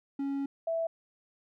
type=tone pair in turn; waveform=triangle / sine; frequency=277.2 / 659.3 Hz; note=C#4 / E5; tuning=0 / 0 cents; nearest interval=octave + minor third; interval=1500 cents; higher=second; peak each=-28 dBFS; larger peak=neither; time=0.19-0.46 / 0.67-0.87 s; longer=first; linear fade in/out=5 ms; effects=none